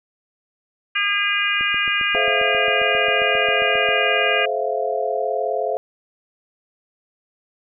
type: harmonic tone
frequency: 406 Hz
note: G#4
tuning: 39 cents flat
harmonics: 3 / 4 / 5 / 6 / 7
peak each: -27 / -23 / -26 / -22 / -24 dBFS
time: 0.95-4.46 s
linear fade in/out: 10 ms
type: click train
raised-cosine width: 2 ms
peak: -23 dBFS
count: 18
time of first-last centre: 1.61-3.889 s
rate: 7.46 Hz
type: chord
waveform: sine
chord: F major seventh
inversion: first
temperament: equal with one note detuned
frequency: 428.7 / 523.3 / 659.3 / 698.5 Hz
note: A4 / C5 / E5 / F5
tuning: -45 / 0 / 0 / 0 cents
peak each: -25 dBFS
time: 2.15-5.77 s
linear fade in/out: 0 ms
effects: none